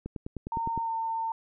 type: click train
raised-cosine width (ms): 3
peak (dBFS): -22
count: 8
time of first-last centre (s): 0.06-0.776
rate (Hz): 9.77
type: tone with pitch glide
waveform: sine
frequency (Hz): 916 to 903.9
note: A#5 to A5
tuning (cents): -31 to +46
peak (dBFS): -28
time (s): 0.52-1.32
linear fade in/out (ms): 2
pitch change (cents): -23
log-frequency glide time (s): 0.83-0.91
effects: none